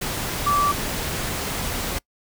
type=tone in noise; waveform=sine; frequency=1160 Hz; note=D6; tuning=22 cents flat; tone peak=-17 dBFS; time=0.46-0.72 s; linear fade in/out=10 ms; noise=pink; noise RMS=-27 dBFS; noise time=0.01-1.99 s; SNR=+7 dB; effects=noise-tail reverb RT60 0.1 s tail -25 dB re dry